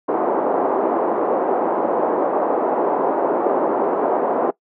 pink band-pass noise, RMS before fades -19 dBFS, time 0.08-4.51 s, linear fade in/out 10 ms, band 330 to 930 Hz, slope 24 dB/octave, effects noise-tail reverb RT60 0.1 s tail -21 dB re dry

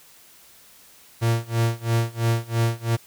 45% pulse tone with tremolo, 115.6 Hz, A#2, 14 cents flat, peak -17 dBFS, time 1.21-2.97 s, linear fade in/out 20 ms, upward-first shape sine, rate 3 Hz, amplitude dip 95%, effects white hiss -51 dBFS RMS until 3.06 s

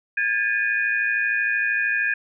sine tone cluster, 1628 / 1741 / 2469 Hz, G#6 / A6 / D#7, -35 / -19 / -14 cents, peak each -22 / -26 / -25 dBFS, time 0.17-2.14 s, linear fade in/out 5 ms, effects none

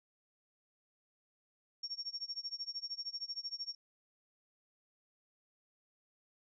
sine tone with tremolo, 5520 Hz, F8, 21 cents flat, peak -36 dBFS, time 1.83-3.75 s, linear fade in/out 5 ms, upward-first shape sine, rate 13 Hz, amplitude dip 95%, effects none

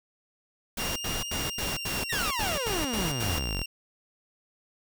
pink noise bursts, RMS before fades -32 dBFS, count 10, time 0.77-3.39 s, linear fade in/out 5 ms, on 190 ms, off 80 ms
25% pulse tone with vibrato, 2794 Hz, F7, in tune, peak -30 dBFS, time 0.79-3.66 s, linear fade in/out 5 ms, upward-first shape triangle, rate 0.58 Hz, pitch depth 23 cents each way
sawtooth exponential sweep, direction down, 1966 to 39.01 Hz, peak -26 dBFS, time 2.09-3.63 s, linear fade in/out 10 ms
effects none

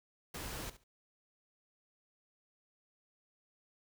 pink noise with echo, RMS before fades -43 dBFS, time 0.34-0.7 s, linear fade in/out 5 ms, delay 70 ms, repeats 2, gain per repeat -15 dB, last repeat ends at 0.84 s, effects none

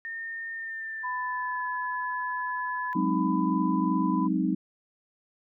sine tone with pitch glide, 1823 to 1710.8 Hz, A#6 to A6, -39 to -49 cents, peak -33 dBFS, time 0.05-2.93 s, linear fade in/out 0 ms, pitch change -110 cents, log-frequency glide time 0.52-1.7 s
sine tone, 1000 Hz, B5, 21 cents sharp, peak -30 dBFS, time 1.03-4.28 s, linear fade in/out 20 ms
sine chord, Ab dominant seventh, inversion third, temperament equal, 185 / 207.7 / 261.6 / 311.1 Hz, Gb3 / Ab3 / C4 / Eb4, 0 / 0 / 0 / 0 cents, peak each -28 / -31 / -29 / -28 dBFS, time 2.95-4.55 s, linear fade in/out 10 ms
effects none

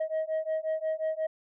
sine beating tone pair, 630 / 635.6 Hz, D#5 / D#5, +21 / +37 cents, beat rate 5.6 Hz, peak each -29 dBFS, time 0-1.27 s, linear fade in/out 10 ms, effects tanh soft clip ceiling -25 dBFS

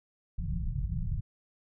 pink low-pass noise, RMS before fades -32 dBFS, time 0.38-1.21 s, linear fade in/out 10 ms, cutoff 180 Hz, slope 96 dB/octave, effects none

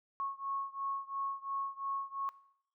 sine beating tone pair, 1097 / 1099.9 Hz, C#6 / C#6, -18 / -14 cents, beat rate 2.9 Hz, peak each -39 / -39 dBFS, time 0.2-2.29 s, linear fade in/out 0 ms, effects noise-tail reverb RT60 0.7 s tail -19 dB re dry

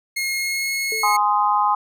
sawtooth tone with pitch glide, 2152 to 2174 Hz, C7 to C#7, +48 to -34 cents, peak -18 dBFS, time 0.16-1.17 s, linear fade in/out 10 ms, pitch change +18 cents, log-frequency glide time 0.36-0.71 s
sine tone with exponential decay, 440 Hz, A4, in tune, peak -26 dBFS, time 0.92-1.38 s, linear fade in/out 1 ms, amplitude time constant 100 ms
sine chord, Ab major, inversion none, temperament just, 830.6 / 1038.3 / 1245.9 Hz, Ab5 / C6 / Eb6, 0 / -14 / +2 cents, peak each -19 / -19 / -22 dBFS, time 1.03-1.75 s, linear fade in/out 5 ms
effects none

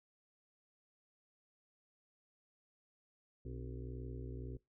harmonic tone with a mistuned harmonic, 61.74 Hz, B1, in tune, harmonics 1 / 2 / 4 / 5 / 6 / 7 / 8, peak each -46 / -47 / -52 / -61 / -52 / -56 / -62 dBFS, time 3.45-4.57 s, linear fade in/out 5 ms, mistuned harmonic 4, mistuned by +110 cents, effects noise-tail reverb RT60 0.2 s tail -22 dB re dry

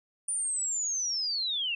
sine linear sweep, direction down, 9397 to 2636 Hz, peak -28 dBFS, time 0.28-1.75 s, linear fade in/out 5 ms, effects none

